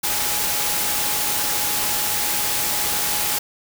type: tone in noise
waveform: sine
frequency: 835 Hz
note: G#5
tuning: 9 cents sharp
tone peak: -33 dBFS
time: 0.03-3.39 s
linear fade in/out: 10 ms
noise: white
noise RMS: -22 dBFS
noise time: 0.03-3.39 s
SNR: -14 dB
effects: none